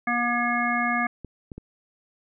harmonic tone, 240 Hz, B3, 49 cents flat, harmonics 1 / 3 / 5 / 7 / 9, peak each -28 / -28 / -28 / -28 / -28 dBFS, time 0.07-1.07 s, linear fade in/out 5 ms
clicks, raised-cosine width 3 ms, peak -24 dBFS, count 3, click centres 1.247 / 1.518 / 1.58 s
effects none

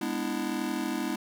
square chord, E dominant seventh, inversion first, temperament just, 206 / 247.2 / 296.7 / 329.6 Hz, G#3 / B3 / D4 / E4, -14 / +2 / +18 / 0 cents, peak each -37 / -35 / -35 / -35 dBFS, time 0.01-1.16 s, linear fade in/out 5 ms, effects none

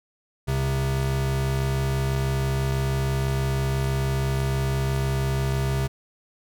square tone pair together, 67 / 133.11 Hz, C2 / C3, +42 / +30 cents, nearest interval octave, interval 1188 cents, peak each -28 / -24 dBFS, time 0.47-5.88 s, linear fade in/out 20 ms, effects none

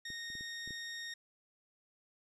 20% pulse tone, 1856 Hz, A#6, 8 cents flat, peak -36 dBFS, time 0.05-1.14 s, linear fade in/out 5 ms
clicks, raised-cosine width 3 ms, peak -39 / -45 / -40 / -40 / -39 / -36 dBFS, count 6, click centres 0.103 / 0.302 / 0.353 / 0.409 / 0.676 / 0.707 s
effects resampled to 24000 Hz + 11-bit

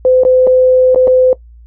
sine tone with dropouts, 511 Hz, C5, 41 cents flat, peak -5 dBFS, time 0.05-1.33 s, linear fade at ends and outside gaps 1 ms, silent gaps 0.235-0.25 / 0.469-0.473 / 0.947-0.959 / 1.073-1.078 s, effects noise-tail reverb RT60 0.1 s tail -19 dB re dry + added 58 Hz sine -35 dBFS peak until 1.66 s

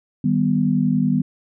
sine chord, Eb augmented, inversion none, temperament equal, 155.56 / 196 / 246.9 Hz, Eb3 / G3 / B3, 0 / 0 / 0 cents, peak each -21 / -20 / -19 dBFS, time 0.24-1.22 s, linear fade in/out 5 ms, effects none

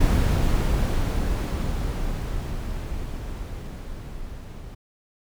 brown noise with level ramp, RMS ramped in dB -18 to -38 dBFS, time 0-4.75 s, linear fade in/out 10 ms, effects none

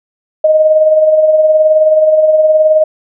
sine tone with tremolo, 622.3 Hz, D#5, in tune, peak -3 dBFS, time 0.44-2.84 s, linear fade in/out 5 ms, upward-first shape sine, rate 19 Hz, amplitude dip 45%, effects none

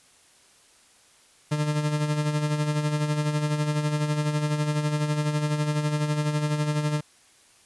40% pulse tone with tremolo, 150 Hz, D3, 37 cents sharp, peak -20 dBFS, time 1.51-7.01 s, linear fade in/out 10 ms, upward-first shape sine, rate 12 Hz, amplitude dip 55%, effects white hiss -57 dBFS RMS until 7.65 s + resampled to 24000 Hz

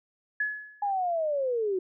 sine tone with exponential decay, 1700 Hz, G#6, 40 cents sharp, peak -23 dBFS, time 0.4-0.91 s, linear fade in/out 5 ms, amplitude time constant 110 ms
sine linear sweep, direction down, 830.6 to 359.8 Hz, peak -25 dBFS, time 0.82-1.79 s, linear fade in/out 5 ms
effects none

